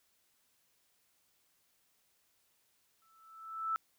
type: tone with exponential growth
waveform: sine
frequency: 1318.5 Hz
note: E6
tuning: in tune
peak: -29 dBFS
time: 3.02-3.76 s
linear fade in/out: 0 ms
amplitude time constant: 160 ms
effects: white hiss -74 dBFS RMS until 3.98 s